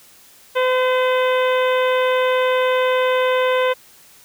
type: harmonic tone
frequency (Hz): 510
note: C5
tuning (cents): -44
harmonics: 1 / 2 / 3 / 4 / 5 / 6 / 7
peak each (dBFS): -16 / -22 / -26 / -28 / -30 / -32 / -33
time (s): 0.55-3.74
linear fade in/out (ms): 20
effects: white hiss -48 dBFS RMS until 4.24 s